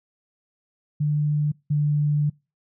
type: tone pair in turn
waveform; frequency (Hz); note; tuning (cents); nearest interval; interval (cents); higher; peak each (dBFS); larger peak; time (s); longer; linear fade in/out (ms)
sine; 148.8 / 147.77; D3 / D3; +23 / +11; unison; 12; first; -19 / -18; second; 1-1.52 / 1.7-2.3; second; 10
effects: noise-tail reverb RT60 0.3 s tail -26 dB re dry